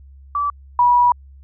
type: tone pair in turn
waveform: sine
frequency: 1156 / 972.1 Hz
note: D6 / B5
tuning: -28 / -28 cents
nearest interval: minor third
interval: 300 cents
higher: first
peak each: -17 / -10 dBFS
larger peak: second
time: 0.35-0.5 / 0.79-1.12 s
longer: second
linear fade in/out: 2 ms
effects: added 68 Hz sine -40 dBFS peak until 1.43 s